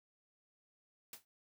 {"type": "noise with exponential decay", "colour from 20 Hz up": "white", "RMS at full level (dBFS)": -45, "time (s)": [1.13, 1.25], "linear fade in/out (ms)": 2, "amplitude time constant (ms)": 25, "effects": []}